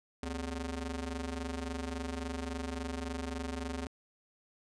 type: ring-modulated tone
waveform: sawtooth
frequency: 164.81 Hz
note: E3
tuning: in tune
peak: -29 dBFS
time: 0.23-3.87 s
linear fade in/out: 0 ms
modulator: 94.2 Hz
effects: resampled to 22050 Hz